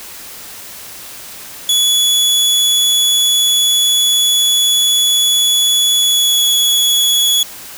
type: tone with pitch glide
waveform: sawtooth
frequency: 3404 to 3379 Hz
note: G#7 to G#7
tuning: +42 to +29 cents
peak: -7 dBFS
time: 1.69-7.43 s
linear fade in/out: 2 ms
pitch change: -13 cents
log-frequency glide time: 5.94-6.44 s
effects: white hiss -32 dBFS RMS until 7.77 s